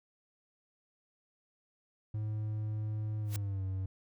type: tone with pitch glide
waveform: triangle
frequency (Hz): 107.3 to 95.04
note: A2 to F#2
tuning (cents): -43 to +47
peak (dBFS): -31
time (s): 2.14-3.86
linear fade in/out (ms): 5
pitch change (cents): -210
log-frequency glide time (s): 3.2-3.64
type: noise with exponential growth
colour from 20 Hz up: white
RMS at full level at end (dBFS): -38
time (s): 3.25-3.36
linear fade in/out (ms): 0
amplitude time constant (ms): 22
effects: none